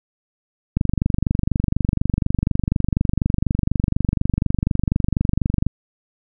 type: click train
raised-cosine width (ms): 5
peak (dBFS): -5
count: 119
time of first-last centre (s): 0.77-5.666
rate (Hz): 24.1
effects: none